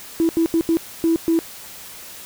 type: tone bursts at uneven times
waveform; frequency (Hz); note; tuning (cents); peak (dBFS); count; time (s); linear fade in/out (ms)
sine; 329.6; E4; 0; -13; 6; 0.2-0.29 / 0.37-0.46 / 0.54-0.61 / 0.69-0.77 / 1.04-1.16 / 1.28-1.39; 0
effects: tanh soft clip ceiling -9 dBFS + white hiss -38 dBFS RMS until 2.25 s